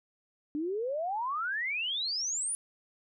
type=exponential sweep; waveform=sine; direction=up; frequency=287.7 to 9956 Hz; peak=-30 dBFS; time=0.55-2.55 s; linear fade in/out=0 ms; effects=none